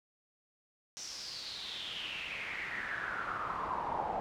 brown noise with band-pass filter sweep, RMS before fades -39 dBFS, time 0.97-4.2 s, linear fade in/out 0 ms, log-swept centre 5900 to 760 Hz, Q 6, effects none

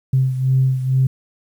sine beating tone pair, 130.81 / 133.01 Hz, C3 / C3, 0 / +29 cents, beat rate 2.2 Hz, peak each -14 / -20 dBFS, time 0.13-1.07 s, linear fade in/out 5 ms, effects tanh soft clip ceiling -6 dBFS + 8-bit

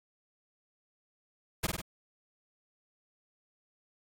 pink noise with echo, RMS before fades -30 dBFS, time 1.63-1.67 s, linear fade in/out 10 ms, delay 49 ms, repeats 3, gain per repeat -3 dB, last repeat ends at 1.817 s, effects AAC 48 kbps

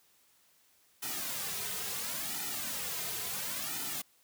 white noise with flanger, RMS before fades -37 dBFS, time 1.02-4.02 s, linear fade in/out 10 ms, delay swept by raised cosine 1.8 to 3.6 ms, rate 0.72 Hz, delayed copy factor -0.85, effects white hiss -67 dBFS RMS until 4.23 s + high-pass 60 Hz 12 dB/octave

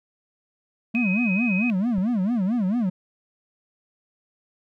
triangle tone with vibrato, 212.4 Hz, G#3, 39 cents sharp, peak -18 dBFS, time 0.94-2.9 s, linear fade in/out 10 ms, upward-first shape sine, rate 4.5 Hz, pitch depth 270 cents each way
sine tone, 2522 Hz, D#7, 23 cents sharp, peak -25 dBFS, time 0.95-1.7 s, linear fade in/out 0 ms
click, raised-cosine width 5 ms, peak -23 dBFS, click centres 1.983 s
effects none

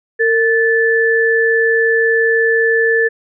sine tone pair together, 456.4 / 1748.2 Hz, A#4 / A6, -37 / -12 cents, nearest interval octave + major seventh, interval 2325 cents, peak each -13 dBFS, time 0.19-3.09 s, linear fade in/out 20 ms, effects none

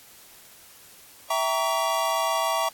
square chord, E diminished seventh, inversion none, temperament equal with one note detuned, 659.3 / 784 / 932.3 / 1133.3 Hz, E5 / G5 / Bb5 / Db6, 0 / 0 / 0 / +38 cents, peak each -28 / -32 / -29 / -28 dBFS, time 1.3-2.69 s, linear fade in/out 5 ms, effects white hiss -50 dBFS RMS until 2.73 s + AAC 64 kbps

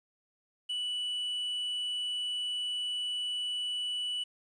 triangle tone with quantisation, 2960 Hz, F#7, in tune, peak -30 dBFS, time 0.69-4.24 s, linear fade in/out 10 ms, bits 10, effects resampled to 22050 Hz

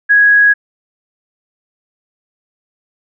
sine tone, 1661 Hz, G#6, in tune, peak -5 dBFS, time 0.09-0.54 s, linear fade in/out 20 ms, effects none

